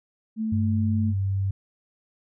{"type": "tone", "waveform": "sine", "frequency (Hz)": 220, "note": "A3", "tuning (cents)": 0, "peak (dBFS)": -24, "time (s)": [0.36, 1.14], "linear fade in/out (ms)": 50}
{"type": "tone with pitch glide", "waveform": "sine", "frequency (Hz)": [98, 97.32], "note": ["G2", "G2"], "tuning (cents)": [0, -12], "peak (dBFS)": -22, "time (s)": [0.52, 1.51], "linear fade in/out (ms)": 5, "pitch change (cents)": -12, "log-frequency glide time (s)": [1.12, 1.17]}
{"effects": []}